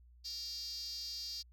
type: tone with high-pass filter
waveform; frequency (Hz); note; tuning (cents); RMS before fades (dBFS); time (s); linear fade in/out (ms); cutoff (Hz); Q
5% pulse; 466.2; A#4; 0; -43; 0.24-1.43; 20; 4700; 8.6
effects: added 60 Hz sine -58 dBFS peak until 1.52 s